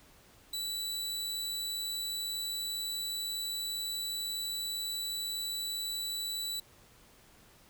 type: tone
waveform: sawtooth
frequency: 3951 Hz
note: B7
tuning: in tune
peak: -31 dBFS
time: 0.53-6.6 s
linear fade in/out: 5 ms
effects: pink hiss -60 dBFS RMS until 7.69 s